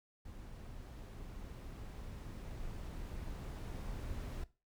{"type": "noise with level ramp", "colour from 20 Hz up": "brown", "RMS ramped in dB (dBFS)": [-50, -42], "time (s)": [0.25, 4.44], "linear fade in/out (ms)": 5, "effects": ["noise-tail reverb RT60 0.3 s tail -18 dB re dry"]}